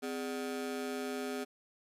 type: ring-modulated tone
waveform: 35% pulse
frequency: 334.8 Hz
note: E4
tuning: 27 cents sharp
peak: -31 dBFS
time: 0.02-1.45 s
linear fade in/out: 20 ms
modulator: 77.8 Hz
effects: resampled to 32000 Hz + 11-bit